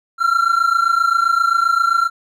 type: tone pair together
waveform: triangle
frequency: 1351.4 / 1379 Hz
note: E6 / F6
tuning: +43 / -22 cents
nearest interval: unison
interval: 35 cents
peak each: -14 dBFS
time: 0.18-2.1 s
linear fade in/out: 50 ms
effects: none